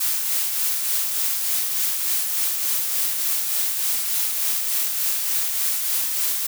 blue noise with tremolo, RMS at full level -21 dBFS, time 0-6.47 s, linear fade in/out 10 ms, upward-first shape triangle, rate 3.4 Hz, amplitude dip 40%, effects none

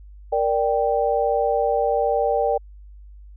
sine chord, G minor, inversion first, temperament equal, 466.2 / 587.3 / 784 Hz, Bb4 / D5 / G5, 0 / 0 / 0 cents, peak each -22 dBFS, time 0.32-2.58 s, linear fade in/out 10 ms, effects added 50 Hz sine -40 dBFS peak until 3.36 s

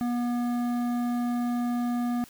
sine tone with hard clipping, 241.5 Hz, B3, 39 cents flat, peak -27 dBFS, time 0.01-2.24 s, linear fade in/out 0 ms, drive 11 dB, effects white hiss -52 dBFS RMS until 2.29 s

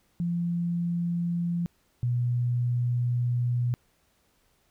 sine tone pair in turn, 172.2 / 121.76 Hz, F3 / B2, -24 / -24 cents, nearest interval tritone, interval 600 cents, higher first, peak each -25 / -23 dBFS, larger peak second, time 0.2-1.66 / 2.03-3.74 s, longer second, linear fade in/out 0 ms, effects pink hiss -68 dBFS RMS until 4.7 s

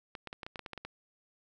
clicks, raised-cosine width 0.3 ms, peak -25 dBFS, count 11, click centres 0.152 / 0.273 / 0.329 / 0.432 / 0.465 / 0.558 / 0.593 / 0.662 / 0.733 / 0.777 / 0.85 s, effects none

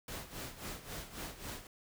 pink noise with tremolo, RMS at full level -42 dBFS, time 0.08-1.67 s, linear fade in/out 2 ms, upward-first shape sine, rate 3.7 Hz, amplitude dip 75%, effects none

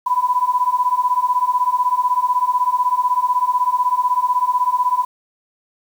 sine beating tone pair, 986 / 1002 Hz, B5 / B5, -3 / +25 cents, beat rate 16 Hz, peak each -18 / -17 dBFS, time 0.06-5.05 s, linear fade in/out 10 ms, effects 7-bit

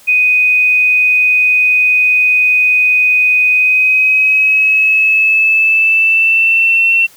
sine tone with pitch glide, 2495 to 2705 Hz, D#7 to E7, +4 to +44 cents, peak -7 dBFS, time 0.07-7.07 s, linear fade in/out 20 ms, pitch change +140 cents, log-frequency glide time 3.5-6.92 s, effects white hiss -43 dBFS RMS until 7.16 s

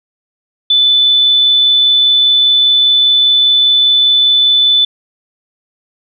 sine tone with amplitude modulation, 3500 Hz, A7, 10 cents flat, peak -5 dBFS, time 0.7-4.85 s, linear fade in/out 5 ms, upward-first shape sine, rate 125 Hz, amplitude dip 25%, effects none

